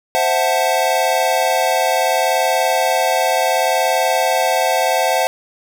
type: chord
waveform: square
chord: F# half-diminished seventh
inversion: second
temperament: equal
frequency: 523.3 / 659.3 / 740 / 880 Hz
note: C5 / E5 / F#5 / A5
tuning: 0 / 0 / 0 / 0 cents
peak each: -21 / -20 / -19 / -22 dBFS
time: 0.15-5.27 s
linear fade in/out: 0 ms
effects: none